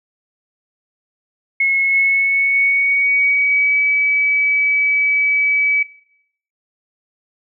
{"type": "tone with pitch glide", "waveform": "sine", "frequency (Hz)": [2179, 2287], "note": ["C#7", "D7"], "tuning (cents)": [-30, -47], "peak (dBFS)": -12, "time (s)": [1.6, 5.83], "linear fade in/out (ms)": 5, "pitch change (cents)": 83, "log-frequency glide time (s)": [1.8, 3.8], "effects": ["noise-tail reverb RT60 0.7 s tail -20 dB re dry"]}